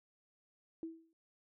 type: tone with exponential decay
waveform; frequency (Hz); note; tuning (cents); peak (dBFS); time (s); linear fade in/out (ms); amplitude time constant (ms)
sine; 326.6; E4; -16; -37; 0.83-1.13; 1; 65
effects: none